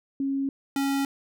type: tone pair in turn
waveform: sine / square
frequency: 273.6 / 276 Hz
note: C#4 / C#4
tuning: -23 / -7 cents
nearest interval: unison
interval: 16 cents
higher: second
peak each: -24 dBFS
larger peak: neither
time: 0.2-0.49 / 0.76-1.05 s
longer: neither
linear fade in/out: 2 ms
effects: none